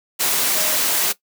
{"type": "tone in noise", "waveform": "sine", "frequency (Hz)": 616, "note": "D#5", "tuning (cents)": -17, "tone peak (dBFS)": -30, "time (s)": [0.54, 0.77], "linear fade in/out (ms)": 20, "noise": "white", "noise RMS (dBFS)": -19, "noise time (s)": [0.19, 1.13], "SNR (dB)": -14, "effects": ["noise-tail reverb RT60 0.1 s tail -17 dB re dry", "high-pass 200 Hz 12 dB/octave"]}